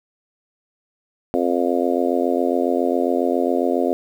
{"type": "harmonic tone", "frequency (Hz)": 87.31, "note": "F2", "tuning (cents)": 0, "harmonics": [3, 4, 5, 6, 7, 8], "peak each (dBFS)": [-22, -23, -24, -25, -25, -26], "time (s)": [1.34, 3.93], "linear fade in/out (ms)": 0, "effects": ["8-bit"]}